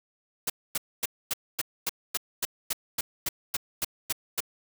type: noise bursts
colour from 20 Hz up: white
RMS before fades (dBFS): -28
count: 15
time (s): 0.47-4.405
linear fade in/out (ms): 5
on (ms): 29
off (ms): 250
effects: none